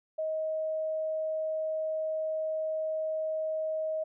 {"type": "tone", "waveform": "sine", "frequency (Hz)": 630, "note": "D#5", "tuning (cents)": 21, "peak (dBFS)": -29, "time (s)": [0.18, 4.04], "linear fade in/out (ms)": 10, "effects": []}